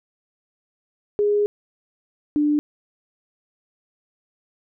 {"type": "tone pair in turn", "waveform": "sine", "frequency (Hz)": [413.3, 296.3], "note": ["G#4", "D4"], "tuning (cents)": [-8, 15], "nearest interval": "tritone", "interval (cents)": 577, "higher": "first", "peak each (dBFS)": -16, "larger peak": "neither", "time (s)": [[1.19, 1.46], [2.36, 2.59]], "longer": "first", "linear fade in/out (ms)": 0, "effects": []}